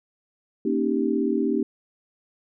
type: chord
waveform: sine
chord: Eb dominant seventh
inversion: second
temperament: equal with one note detuned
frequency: 233.1 / 274.3 / 311.1 / 392 Hz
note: Bb3 / Db4 / Eb4 / G4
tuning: 0 / -18 / 0 / 0 cents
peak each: -26 dBFS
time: 0.65-1.63 s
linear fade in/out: 5 ms
effects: none